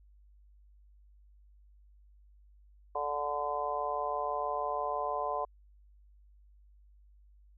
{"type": "harmonic tone", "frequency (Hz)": 146.1, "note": "D3", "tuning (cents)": -9, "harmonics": [3, 4, 5, 6, 7], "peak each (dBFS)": [-40, -37, -36, -42, -35], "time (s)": [2.95, 5.45], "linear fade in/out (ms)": 5, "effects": ["added 50 Hz sine -57 dBFS peak until 7.57 s"]}